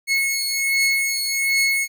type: beating tone pair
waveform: sawtooth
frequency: 2184 / 2185.3 Hz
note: C#7 / C#7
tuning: -26 / -25 cents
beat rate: 1.3 Hz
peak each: -17 / -19 dBFS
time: 0.07-1.88 s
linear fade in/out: 50 ms
effects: none